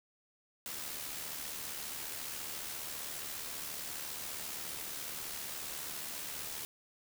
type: noise with amplitude modulation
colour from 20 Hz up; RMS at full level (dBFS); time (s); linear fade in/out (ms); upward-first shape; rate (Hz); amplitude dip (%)
white; -40; 0.66-6.65; 0; sine; 74.7; 40
effects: none